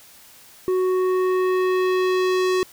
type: tone with low-pass filter sweep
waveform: square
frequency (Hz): 370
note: F#4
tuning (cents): 0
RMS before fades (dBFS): -20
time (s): 0.68-2.63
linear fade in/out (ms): 0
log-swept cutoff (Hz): 790 to 7100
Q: 0.8
effects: white hiss -48 dBFS RMS until 2.72 s